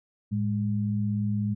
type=tone pair together; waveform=sine; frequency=108.9 / 205.4 Hz; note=A2 / G#3; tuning=-17 / -19 cents; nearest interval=major seventh; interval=1098 cents; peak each=-27 dBFS; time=0.31-1.55 s; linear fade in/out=20 ms; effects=none